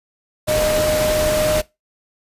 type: tone in noise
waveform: sine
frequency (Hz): 614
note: D#5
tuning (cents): -23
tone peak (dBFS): -16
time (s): 0.47-1.62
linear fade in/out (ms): 20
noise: pink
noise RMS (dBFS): -22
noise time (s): 0.47-1.62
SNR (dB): +3
effects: noise-tail reverb RT60 0.2 s tail -20 dB re dry + resampled to 32000 Hz